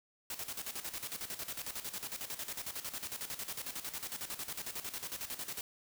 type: noise with tremolo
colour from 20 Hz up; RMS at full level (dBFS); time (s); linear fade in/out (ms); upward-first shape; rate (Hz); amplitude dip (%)
white; -40; 0.3-5.61; 2; square; 11; 70
effects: none